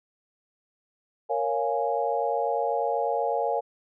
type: chord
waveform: sine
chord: Bb minor seventh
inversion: none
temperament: equal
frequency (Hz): 466.2 / 554.4 / 698.5 / 830.6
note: Bb4 / Db5 / F5 / Ab5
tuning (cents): 0 / 0 / 0 / 0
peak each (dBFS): -29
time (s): 1.29-3.61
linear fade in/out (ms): 20
effects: none